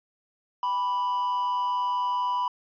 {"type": "tone with amplitude modulation", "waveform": "triangle", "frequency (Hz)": 987.8, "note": "B5", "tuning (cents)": 0, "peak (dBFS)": -20, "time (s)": [0.63, 2.48], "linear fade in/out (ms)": 2, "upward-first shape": "sine", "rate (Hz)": 180, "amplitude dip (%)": 45, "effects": ["resampled to 11025 Hz"]}